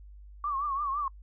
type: tone with vibrato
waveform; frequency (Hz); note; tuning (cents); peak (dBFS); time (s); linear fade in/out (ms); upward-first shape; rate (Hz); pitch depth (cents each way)
sine; 1134; C#6; +39; -28; 0.44-1.08; 2; triangle; 5.9; 120
effects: noise-tail reverb RT60 0.1 s tail -26 dB re dry + added 50 Hz sine -46 dBFS peak until 1.22 s